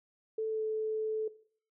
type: tone with pitch glide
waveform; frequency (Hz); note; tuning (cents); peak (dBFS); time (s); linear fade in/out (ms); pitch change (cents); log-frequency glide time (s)
sine; 440.1 to 435.8; A4 to A4; 0 to -17; -30; 0.38-1.28; 5; -17; 0.49-0.62
effects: noise-tail reverb RT60 0.5 s tail -17 dB re dry